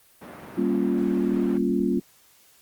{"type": "band-pass noise", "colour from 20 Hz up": "pink", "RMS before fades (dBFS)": -42, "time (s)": [0.21, 1.58], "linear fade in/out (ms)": 10, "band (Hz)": [170, 1700], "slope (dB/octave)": 12}
{"type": "chord", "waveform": "sine", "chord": "G half-diminished seventh", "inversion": "none", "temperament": "equal with one note detuned", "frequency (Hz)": [196, 234.6, 277.2, 349.2], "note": ["G3", "Bb3", "Db4", "F4"], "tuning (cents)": [0, 11, 0, 0], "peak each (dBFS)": -26, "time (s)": [0.57, 2], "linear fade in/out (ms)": 10}
{"effects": ["white hiss -57 dBFS RMS until 2.61 s", "Opus 32 kbps"]}